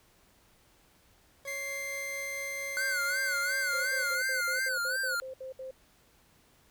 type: tone with tremolo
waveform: 40% pulse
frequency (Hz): 554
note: C#5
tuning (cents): -1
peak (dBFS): -40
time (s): 1.45-4.15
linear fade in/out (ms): 2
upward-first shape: sine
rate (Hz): 4.4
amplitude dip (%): 25
type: tone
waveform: 45% pulse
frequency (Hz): 2093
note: C7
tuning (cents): 0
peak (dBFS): -35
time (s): 1.47-4.69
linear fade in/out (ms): 10
type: tone with vibrato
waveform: square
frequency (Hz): 1486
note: F#6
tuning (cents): +7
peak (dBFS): -30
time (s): 2.77-5.2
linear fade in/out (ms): 0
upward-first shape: sine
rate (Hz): 2.8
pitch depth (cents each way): 110
type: tone bursts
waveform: sine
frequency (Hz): 523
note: C5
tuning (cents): -1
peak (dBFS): -38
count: 11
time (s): 3.73-5.71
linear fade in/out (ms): 5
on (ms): 120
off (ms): 66
effects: pink hiss -64 dBFS RMS until 6.7 s